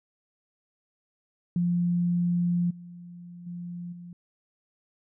sine tone with level steps, 174.61 Hz, F3, in tune, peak -22 / -41 / -34 / -40 dBFS, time 1.56-4.13 s, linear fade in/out 2 ms, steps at 2.7 / 3.46 / 3.92 s, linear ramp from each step 10 ms, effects none

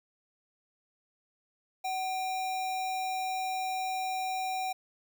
sine tone with sample-and-hold, 752 Hz, F#5, 28 cents sharp, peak -30 dBFS, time 1.84-4.73 s, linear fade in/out 10 ms, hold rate 3150 Hz, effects none

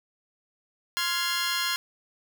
15% pulse chord, F minor, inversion second, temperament just, 1047.7 / 1396.9 / 1676.3 Hz, C6 / F6 / Ab6, +2 / 0 / +16 cents, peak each -24 dBFS, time 0.97-1.76 s, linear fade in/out 0 ms, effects none

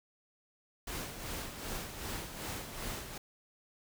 pink noise with tremolo, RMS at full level -39 dBFS, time 0.87-3.18 s, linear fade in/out 5 ms, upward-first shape sine, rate 2.6 Hz, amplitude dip 55%, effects none

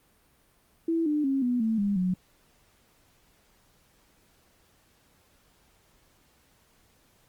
sine tone with pitch steps, 329.9 / 299 / 271.1 / 245.7 / 222.7 / 201.9 / 183.02 Hz, E4 / D4 / C#4 / B3 / A3 / G#3 / F#3, +1 / +31 / -38 / -9 / +21 / -49 / -19 cents, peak -23 dBFS, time 0.88-2.14 s, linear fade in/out 5 ms, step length 180 ms, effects pink hiss -64 dBFS RMS until 7.28 s + Opus 32 kbps

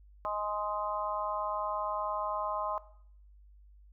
harmonic tone, 208.6 Hz, G#3, 8 cents sharp, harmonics 3 / 4 / 5 / 6, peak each -37 / -39 / -35 / -39 dBFS, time 0.25-2.78 s, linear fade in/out 0 ms, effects noise-tail reverb RT60 0.6 s tail -17 dB re dry + added 50 Hz sine -54 dBFS peak until 3.92 s

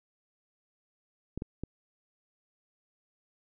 clicks, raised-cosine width 3 ms, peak -22 dBFS, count 3, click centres 1.376 / 1.421 / 1.636 s, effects none

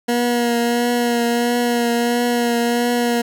20% pulse tone with vibrato, 238.6 Hz, A#3, 41 cents sharp, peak -11 dBFS, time 0.08-3.22 s, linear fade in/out 10 ms, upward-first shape triangle, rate 1.5 Hz, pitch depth 24 cents each way, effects none

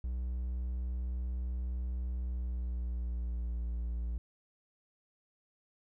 triangle tone with pitch glide, 61.74 to 58.51 Hz, B1 to A#1, 0 to +7 cents, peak -31 dBFS, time 0.04-4.18 s, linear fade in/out 0 ms, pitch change -93 cents, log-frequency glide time 2.21-3.62 s, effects none

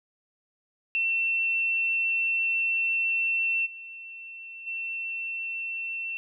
sine tone with level steps, 2697 Hz, E7, 39 cents sharp, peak -23 / -39 / -30 dBFS, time 0.95-6.17 s, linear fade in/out 0 ms, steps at 3.65 / 4.66 s, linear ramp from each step 20 ms, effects none

